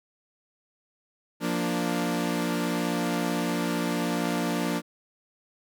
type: chord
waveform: sawtooth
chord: Bb major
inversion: second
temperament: equal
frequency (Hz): 174.61 / 233.1 / 293.7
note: F3 / Bb3 / D4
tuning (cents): 0 / 0 / 0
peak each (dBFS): -26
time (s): 1.4-4.82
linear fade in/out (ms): 50
effects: none